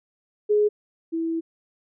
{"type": "tone pair in turn", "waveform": "sine", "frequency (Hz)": [418.6, 328.3], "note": ["G#4", "E4"], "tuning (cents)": [14, -7], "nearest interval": "major third", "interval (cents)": 421, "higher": "first", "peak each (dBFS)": [-16, -23], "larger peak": "first", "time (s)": [[0.49, 0.69], [1.12, 1.41]], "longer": "second", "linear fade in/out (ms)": 20, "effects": []}